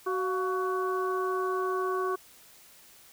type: harmonic tone with a mistuned harmonic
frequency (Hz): 373.8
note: F#4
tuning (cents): +18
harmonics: 1 / 2 / 3 / 4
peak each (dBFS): -29 / -40 / -31 / -40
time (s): 0.06-2.16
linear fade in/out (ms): 10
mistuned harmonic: 2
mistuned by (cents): -90
effects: white hiss -55 dBFS RMS until 3.12 s